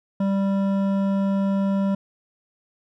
sine tone with hard clipping, 196.1 Hz, G3, 1 cent sharp, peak -21 dBFS, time 0.2-1.95 s, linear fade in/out 5 ms, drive 11 dB, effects none

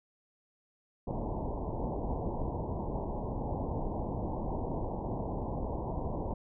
pink low-pass noise, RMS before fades -35 dBFS, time 1.07-6.34 s, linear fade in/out 5 ms, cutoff 990 Hz, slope 96 dB/octave, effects none

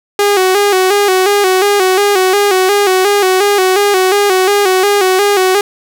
sawtooth tone with vibrato, 390 Hz, G4, 9 cents flat, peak -4 dBFS, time 0.19-5.61 s, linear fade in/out 2 ms, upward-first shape square, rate 2.8 Hz, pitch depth 77 cents each way, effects none

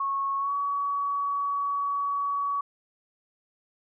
sine tone with pitch glide, 1100 to 1130.9 Hz, C#6 to C#6, -14 to +34 cents, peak -25 dBFS, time 0-2.61 s, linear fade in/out 5 ms, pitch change +48 cents, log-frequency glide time 0.38-0.53 s, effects none

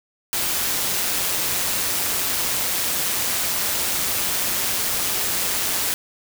white noise with amplitude modulation, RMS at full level -21 dBFS, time 0.33-5.94 s, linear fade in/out 0 ms, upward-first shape sine, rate 183 Hz, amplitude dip 40%, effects none

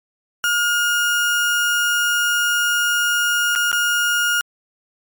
35% pulse tone with dropouts, 1425 Hz, F6, 34 cents sharp, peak -14 dBFS, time 0.44-4.41 s, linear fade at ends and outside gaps 0 ms, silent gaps 3.552-3.559 / 3.716-3.728 s, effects MP3 96 kbps

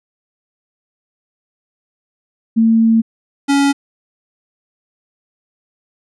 sine / square tone pair in turn, 225.6 / 280.2 Hz, A3 / C#4, +44 / +19 cents, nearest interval major third, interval 375 cents, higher second, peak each -8 / -11 dBFS, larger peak first, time 2.56-3.02 / 3.48-3.73 s, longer first, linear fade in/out 20 ms, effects resampled to 24000 Hz

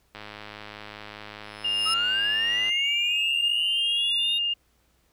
click train, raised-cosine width 0.3 ms, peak -23 dBFS, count 268, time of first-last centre 0.15-2.693 s, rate 105 Hz
35% pulse tone with exponential growth, 5200 Hz, E8, 24 cents flat, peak -22 dBFS, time 1.43-1.94 s, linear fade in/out 5 ms, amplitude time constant 110 ms
sine tone with vibrato, 2819 Hz, F7, 16 cents sharp, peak -23 dBFS, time 1.64-4.54 s, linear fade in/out 10 ms, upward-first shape triangle, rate 15 Hz, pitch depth 8 cents each way
triangle linear sweep, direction up, 1262 to 3729 Hz, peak -26 dBFS, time 1.85-4.39 s, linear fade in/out 20 ms
effects added 60 Hz sine -67 dBFS peak until 5.12 s + pink hiss -67 dBFS RMS until 5.12 s

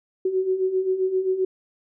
sine beating tone pair, 370 / 377.6 Hz, F#4 / F#4, 0 / +35 cents, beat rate 7.6 Hz, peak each -27 / -21 dBFS, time 0.25-1.45 s, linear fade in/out 5 ms, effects none

